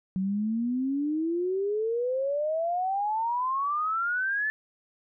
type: exponential sweep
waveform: sine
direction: up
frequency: 185 to 1760 Hz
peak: -25 dBFS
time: 0.16-4.5 s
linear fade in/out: 0 ms
effects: none